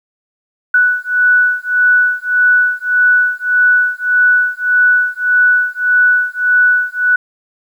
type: beating tone pair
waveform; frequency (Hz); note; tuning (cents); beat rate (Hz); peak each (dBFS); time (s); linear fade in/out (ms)
sine; 1480 / 1481.7; F#6 / F#6; 0 / +2; 1.7; -12; 0.74-7.16; 5
effects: 8-bit